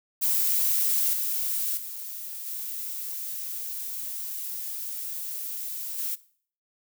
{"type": "noise with level steps", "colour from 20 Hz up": "violet", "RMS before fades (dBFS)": [-24, -28, -37, -34, -30], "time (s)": [0.21, 6.16], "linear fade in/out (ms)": 20, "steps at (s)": [1.13, 1.77, 2.46, 5.98], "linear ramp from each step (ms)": 5, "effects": ["noise-tail reverb RT60 0.5 s tail -19 dB re dry"]}